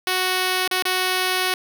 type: tone with dropouts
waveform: 5% pulse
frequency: 370 Hz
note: F#4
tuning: in tune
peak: -8 dBFS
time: 0.07-1.54 s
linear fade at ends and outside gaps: 2 ms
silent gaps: 0.677-0.712 / 0.824-0.853 s
effects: none